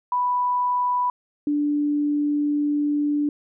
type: tone pair in turn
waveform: sine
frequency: 987.8 / 293.1 Hz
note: B5 / D4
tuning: 0 / -3 cents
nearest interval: octave + major sixth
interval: 2103 cents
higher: first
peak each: -19 dBFS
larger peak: neither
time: 0.12-1.1 / 1.47-3.29 s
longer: second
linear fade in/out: 2 ms
effects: none